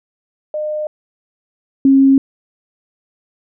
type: tone pair in turn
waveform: sine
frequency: 608 / 270.8 Hz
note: D#5 / C#4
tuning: -40 / -40 cents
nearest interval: octave + major second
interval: 1400 cents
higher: first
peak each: -18 / -6 dBFS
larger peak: second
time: 0.54-0.87 / 1.85-2.18 s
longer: neither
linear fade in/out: 2 ms
effects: none